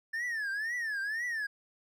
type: tone with vibrato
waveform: triangle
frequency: 1760 Hz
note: A6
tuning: in tune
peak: -30 dBFS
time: 0.13-1.47 s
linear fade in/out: 10 ms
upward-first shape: triangle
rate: 2 Hz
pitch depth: 210 cents each way
effects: none